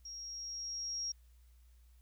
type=tone with level ramp; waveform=sine; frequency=5600 Hz; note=F8; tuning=4 cents sharp; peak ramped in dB=-44 to -35 dBFS; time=0.05-1.12 s; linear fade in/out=5 ms; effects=added 60 Hz sine -59 dBFS peak until 2.01 s + white hiss -75 dBFS RMS until 2.01 s